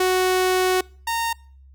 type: tone pair in turn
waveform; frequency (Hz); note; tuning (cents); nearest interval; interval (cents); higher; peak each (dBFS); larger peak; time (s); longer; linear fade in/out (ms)
sawtooth; 370 / 921.6; F#4 / A#5; 0 / -20; octave + major third; 1580; second; -13 / -18; first; 0-0.81 / 1.07-1.33; first; 5
effects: noise-tail reverb RT60 0.5 s tail -26 dB re dry + added 67 Hz sine -45 dBFS peak until 1.74 s